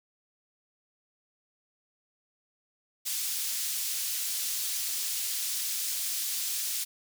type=high-pass noise; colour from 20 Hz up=pink; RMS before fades=-32 dBFS; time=3.05-6.85 s; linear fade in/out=20 ms; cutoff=4800 Hz; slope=12 dB/octave; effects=none